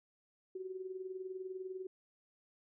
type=tone with tremolo; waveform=sine; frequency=374.9 Hz; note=F#4; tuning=23 cents sharp; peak=-38 dBFS; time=0.55-1.87 s; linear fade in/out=5 ms; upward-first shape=sine; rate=20 Hz; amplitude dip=65%; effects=none